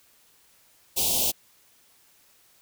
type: band-stop noise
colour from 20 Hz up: white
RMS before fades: -24 dBFS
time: 0.96-1.32 s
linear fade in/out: 20 ms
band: 900 to 2700 Hz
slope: 48 dB/octave
effects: white hiss -60 dBFS RMS until 2.61 s